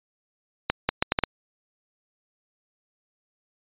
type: accelerating click train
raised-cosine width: 0.3 ms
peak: -4 dBFS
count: 6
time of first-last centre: 0.7-1.237 s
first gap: 190 ms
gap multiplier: 0.71
effects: resampled to 8000 Hz